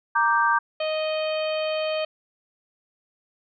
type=chord; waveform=sine; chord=G minor; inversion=first; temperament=equal; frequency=932.3 / 1174.7 / 1568 Hz; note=Bb5 / D6 / G6; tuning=0 / 0 / 0 cents; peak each=-22 dBFS; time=0.15-0.59 s; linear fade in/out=10 ms
type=harmonic tone; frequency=623 Hz; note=D#5; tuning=2 cents sharp; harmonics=1 / 2 / 3 / 4 / 5 / 6 / 7; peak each=-24 / -36 / -42 / -34 / -35 / -45 / -40 dBFS; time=0.8-2.05 s; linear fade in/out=5 ms
effects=none